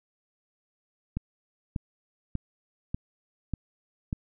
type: click train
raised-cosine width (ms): 5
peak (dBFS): -17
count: 6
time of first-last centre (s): 1.17-4.129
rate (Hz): 1.69
effects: none